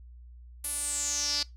sawtooth tone with band-pass filter sweep, 291.4 Hz, D4, 13 cents flat, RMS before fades -31 dBFS, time 0.64-1.43 s, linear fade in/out 5 ms, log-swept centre 11000 to 4700 Hz, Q 7.5, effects noise-tail reverb RT60 0.2 s tail -21 dB re dry + added 60 Hz sine -46 dBFS peak until 1.56 s

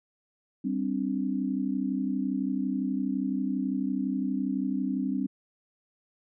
sine chord, G suspended fourth, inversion none, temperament equal, 196 / 261.6 / 293.7 Hz, G3 / C4 / D4, 0 / 0 / 0 cents, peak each -31 / -29 / -33 dBFS, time 0.64-5.27 s, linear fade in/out 10 ms, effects none

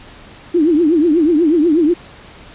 sine tone with vibrato, 321.4 Hz, E4, 44 cents flat, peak -9 dBFS, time 0.54-1.94 s, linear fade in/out 10 ms, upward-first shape triangle, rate 8.2 Hz, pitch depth 210 cents each way, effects pink hiss -39 dBFS RMS until 2.54 s + resampled to 8000 Hz

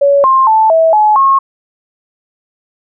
sine tone with pitch steps, 563 / 1058 / 878 / 650 / 851 / 1085 Hz, C#5 / C6 / A5 / E5 / G#5 / C#6, +27 / +19 / -4 / -24 / +42 / -37 cents, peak -5 dBFS, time 0.01-1.39 s, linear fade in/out 10 ms, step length 230 ms, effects none

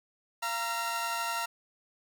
sawtooth tone cluster, 688 / 933 / 1364 Hz, F5 / A#5 / F6, -26 / +1 / -41 cents, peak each -35 / -30 / -31 dBFS, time 0.42-1.46 s, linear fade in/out 10 ms, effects none

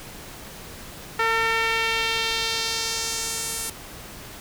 sawtooth tone with band-pass filter sweep, 452.5 Hz, A4, 48 cents sharp, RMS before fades -25 dBFS, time 1.19-3.7 s, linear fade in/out 5 ms, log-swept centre 1600 to 9900 Hz, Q 1.5, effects pink hiss -40 dBFS RMS until 4.4 s

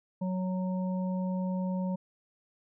harmonic tone, 185 Hz, F#3, in tune, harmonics 1 / 3 / 5, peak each -29 / -39 / -43 dBFS, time 0.21-1.96 s, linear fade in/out 10 ms, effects none

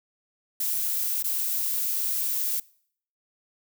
violet noise with dropouts, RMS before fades -27 dBFS, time 0.6-2.6 s, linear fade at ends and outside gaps 5 ms, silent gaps 1.227-1.241 s, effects noise-tail reverb RT60 0.6 s tail -23 dB re dry

